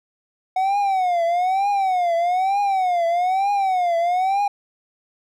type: tone with vibrato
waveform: triangle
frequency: 740 Hz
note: F#5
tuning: in tune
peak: -15 dBFS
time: 0.56-4.48 s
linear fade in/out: 5 ms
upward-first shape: triangle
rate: 1.1 Hz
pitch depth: 180 cents each way
effects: none